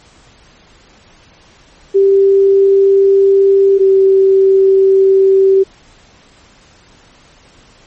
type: tone pair in turn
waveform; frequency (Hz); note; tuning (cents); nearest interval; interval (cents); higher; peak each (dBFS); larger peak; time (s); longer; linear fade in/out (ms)
sine; 392 / 386.2; G4 / G4; 0 / -26; unison; 26; first; -5; neither; 1.94-3.79 / 3.79-5.64; neither; 20
effects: pink hiss -45 dBFS RMS until 7.86 s + MP3 32 kbps